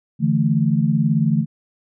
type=chord; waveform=sine; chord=D suspended second; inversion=none; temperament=just; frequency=146.83 / 165.19 / 220.2 Hz; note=D3 / E3 / A3; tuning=0 / +4 / +2 cents; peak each=-19 dBFS; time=0.19-1.46 s; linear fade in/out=50 ms; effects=none